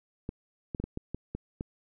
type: clicks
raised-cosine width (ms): 3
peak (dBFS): -21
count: 8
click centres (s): 0.291 / 0.748 / 0.8 / 0.84 / 0.974 / 1.146 / 1.35 / 1.609
effects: none